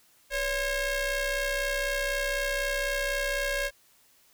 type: ring-modulated tone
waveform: sawtooth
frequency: 534 Hz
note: C5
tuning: 35 cents sharp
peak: -20 dBFS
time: 0.3-3.71 s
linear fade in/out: 50 ms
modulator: 1100 Hz
effects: white hiss -62 dBFS RMS until 4.33 s